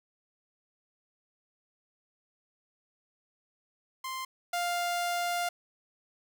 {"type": "tone pair in turn", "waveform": "sawtooth", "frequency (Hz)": [1046.5, 700.1], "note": ["C6", "F5"], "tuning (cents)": [0, 4], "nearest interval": "perfect fifth", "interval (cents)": 696, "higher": "first", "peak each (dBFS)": [-31, -25], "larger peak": "second", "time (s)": [[4.04, 4.25], [4.53, 5.49]], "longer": "second", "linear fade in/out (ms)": 5, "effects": []}